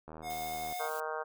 click train, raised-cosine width 1 ms, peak -32 dBFS, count 52, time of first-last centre 0.08-0.725 s, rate 79.1 Hz
square tone with vibrato, 721 Hz, F#5, 45 cents flat, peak -37 dBFS, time 0.22-0.9 s, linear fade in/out 50 ms, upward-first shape triangle, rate 13 Hz, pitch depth 10 cents each way
blue noise, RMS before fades -46 dBFS, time 0.3-1 s, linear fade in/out 0 ms
harmonic tone, 156 Hz, D#3, 5 cents sharp, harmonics 3 / 4 / 5 / 6 / 7 / 8 / 9 / 10, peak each -40 / -41 / -42 / -43 / -43 / -44 / -45 / -45 dBFS, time 0.79-1.24 s, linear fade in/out 20 ms
effects none

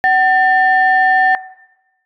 sine tone pair together, 754 / 1793.3 Hz, F#5 / A6, +32 / +32 cents, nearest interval octave + minor third, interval 1500 cents, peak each -11 dBFS, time 0.04-1.35 s, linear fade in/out 0 ms, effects noise-tail reverb RT60 1.0 s tail -19 dB re dry + tanh soft clip ceiling -2 dBFS

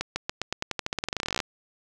accelerating click train, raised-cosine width 0.2 ms, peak -10 dBFS, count 26, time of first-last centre 0.01-1.402 s, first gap 150 ms, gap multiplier 0.9, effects none

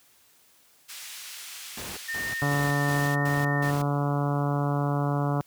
pink band-pass noise, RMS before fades -41 dBFS, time 0.88-3.16 s, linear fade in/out 20 ms, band 2300 to 16000 Hz, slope 12 dB/octave
pink noise bursts, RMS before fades -38 dBFS, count 6, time 1.77-3.82 s, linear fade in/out 5 ms, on 200 ms, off 170 ms
sine tone with vibrato, 1820 Hz, A#6, 42 cents flat, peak -29 dBFS, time 2.08-3.71 s, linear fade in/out 10 ms, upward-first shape triangle, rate 1 Hz, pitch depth 12 cents each way
harmonic tone, 143.4 Hz, D3, 41 cents flat, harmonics 1 / 2 / 3 / 4 / 5 / 6 / 7 / 8 / 9 / 10, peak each -25 / -31 / -36 / -35 / -34 / -39 / -37 / -39 / -40 / -45 dBFS, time 2.42-5.41 s, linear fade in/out 0 ms
effects white hiss -60 dBFS RMS until 5.46 s + high-pass 60 Hz 12 dB/octave

